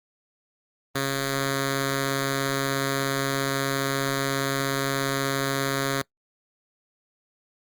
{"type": "tone with notch filter", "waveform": "5% pulse", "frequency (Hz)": 136.9, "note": "C#3", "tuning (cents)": -21, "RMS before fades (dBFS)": -26, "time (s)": [0.95, 6.02], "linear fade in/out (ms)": 5, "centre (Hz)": 840, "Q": 1.6, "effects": ["noise-tail reverb RT60 0.1 s tail -23 dB re dry", "Opus 24 kbps"]}